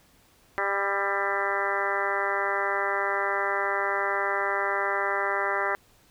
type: harmonic tone with a mistuned harmonic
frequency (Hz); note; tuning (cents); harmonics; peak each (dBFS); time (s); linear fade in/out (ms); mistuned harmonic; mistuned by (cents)
198.7; G3; +24; 2 / 3 / 4 / 5 / 6 / 7 / 8 / 9 / 10; -33 / -33 / -33 / -33 / -33 / -33 / -33 / -33 / -33; 0.58-5.75; 0; 7; -39
effects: pink hiss -60 dBFS RMS until 6.1 s

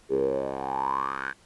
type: tone with band-pass filter sweep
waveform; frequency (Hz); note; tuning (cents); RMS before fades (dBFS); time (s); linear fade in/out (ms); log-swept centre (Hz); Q
10% pulse; 67.2; C2; +47; -28; 0.09-1.34; 50; 400 to 1600; 9.8
effects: pink hiss -58 dBFS RMS until 1.45 s + resampled to 24000 Hz

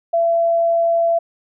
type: tone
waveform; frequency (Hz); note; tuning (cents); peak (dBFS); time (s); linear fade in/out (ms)
sine; 673; E5; +36; -13; 0.13-1.19; 10
effects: none

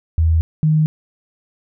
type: tone pair in turn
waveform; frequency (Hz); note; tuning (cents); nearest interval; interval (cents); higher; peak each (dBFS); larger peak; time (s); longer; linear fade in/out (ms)
sine; 81.1 / 155.19; E2 / D#3; -28 / -4; major seventh; 1124; second; -11; neither; 0.18-0.41 / 0.63-0.86; neither; 0
effects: none

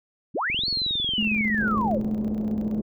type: linear two-way sweep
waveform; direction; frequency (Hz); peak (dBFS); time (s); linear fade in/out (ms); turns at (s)
sine; up then down; 104.2 to 4469 to 468.3; -23; 0.34-1.99; 20; 0.68
type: click train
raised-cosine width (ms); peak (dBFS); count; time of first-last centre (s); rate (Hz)
3; -25; 39; 0.5-2.227; 22
type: tone with tremolo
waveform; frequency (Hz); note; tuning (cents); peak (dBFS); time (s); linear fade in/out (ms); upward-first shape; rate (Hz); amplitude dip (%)
sine; 214.4; A3; -45; -22; 1.18-2.81; 5; square; 15; 40
type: low-pass noise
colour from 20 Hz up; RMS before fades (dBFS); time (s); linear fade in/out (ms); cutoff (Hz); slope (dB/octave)
white; -35; 1.59-2.82; 20; 490; 24
effects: none

